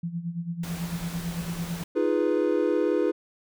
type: tone with tremolo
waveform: sine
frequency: 170 Hz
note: F3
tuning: 46 cents flat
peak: -26 dBFS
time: 0.03-1.83 s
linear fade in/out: 5 ms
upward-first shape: sine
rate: 9 Hz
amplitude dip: 75%
type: noise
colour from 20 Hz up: pink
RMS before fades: -39 dBFS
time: 0.63-1.84 s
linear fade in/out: 5 ms
type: chord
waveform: triangle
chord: F half-diminished seventh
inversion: third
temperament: equal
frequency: 311.1 / 349.2 / 415.3 / 493.9 Hz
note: Eb4 / F4 / Ab4 / Cb5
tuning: 0 / 0 / 0 / 0 cents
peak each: -25 dBFS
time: 1.95-3.12 s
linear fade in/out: 20 ms
effects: none